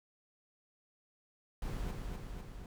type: noise with echo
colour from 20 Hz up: brown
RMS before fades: -38 dBFS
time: 1.62-1.91 s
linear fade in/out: 2 ms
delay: 250 ms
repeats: 3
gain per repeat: -3 dB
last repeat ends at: 2.66 s
effects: none

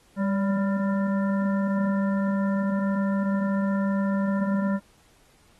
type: harmonic tone with a mistuned harmonic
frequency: 198.3 Hz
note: G3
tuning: 20 cents sharp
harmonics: 1 / 3 / 5 / 7 / 9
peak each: -22 / -32 / -36 / -39 / -41 dBFS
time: 0.16-4.8 s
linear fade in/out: 50 ms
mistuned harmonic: 3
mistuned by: -55 cents
effects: pink hiss -60 dBFS RMS until 5.59 s + AAC 32 kbps

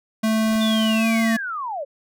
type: tone with pitch glide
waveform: square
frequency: 220 to 225.5 Hz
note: A3 to A3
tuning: 0 to +43 cents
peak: -18 dBFS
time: 0.23-1.37 s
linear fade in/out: 10 ms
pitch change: +43 cents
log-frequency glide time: 0.94-1.06 s
type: noise with exponential growth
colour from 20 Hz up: pink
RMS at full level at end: -36 dBFS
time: 0.24-0.57 s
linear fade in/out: 5 ms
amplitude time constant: 70 ms
type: linear sweep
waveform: sine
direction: down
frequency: 3608 to 522 Hz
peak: -25 dBFS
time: 0.6-1.85 s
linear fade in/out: 20 ms
effects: none

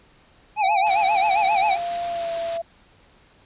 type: tone with vibrato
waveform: square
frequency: 806 Hz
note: G5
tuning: 48 cents sharp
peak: -18 dBFS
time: 0.56-1.78 s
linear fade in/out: 50 ms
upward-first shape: sine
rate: 7.5 Hz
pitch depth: 120 cents each way
type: tone with pitch glide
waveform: sine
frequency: 692 to 671.1 Hz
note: F5 to E5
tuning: -16 to +31 cents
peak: -24 dBFS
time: 0.63-2.62 s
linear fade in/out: 10 ms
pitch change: -53 cents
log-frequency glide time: 2.07-2.3 s
type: noise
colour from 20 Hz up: white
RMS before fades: -34 dBFS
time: 0.86-2.58 s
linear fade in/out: 10 ms
effects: pink hiss -55 dBFS RMS until 3.45 s + resampled to 8000 Hz

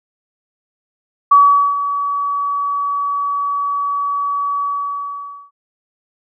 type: tone with ADSR envelope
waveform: sine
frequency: 1138 Hz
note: C#6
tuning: 45 cents sharp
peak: -4 dBFS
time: 1.31-5.51 s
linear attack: 9 ms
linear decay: 430 ms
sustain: -12 dB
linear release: 890 ms
effects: none

